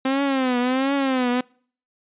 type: tone with vibrato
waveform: sawtooth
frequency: 261.6 Hz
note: C4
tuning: in tune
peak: -15 dBFS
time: 0.05-1.41 s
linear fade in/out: 5 ms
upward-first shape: triangle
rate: 1.4 Hz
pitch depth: 130 cents each way
effects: noise-tail reverb RT60 0.5 s tail -26 dB re dry + resampled to 8000 Hz